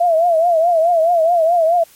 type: tone with vibrato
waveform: sine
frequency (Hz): 671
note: E5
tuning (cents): +31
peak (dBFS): -10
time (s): 0-1.84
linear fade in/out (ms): 10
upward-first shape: triangle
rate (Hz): 4.7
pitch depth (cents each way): 120
effects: white hiss -47 dBFS RMS until 1.95 s + MP3 64 kbps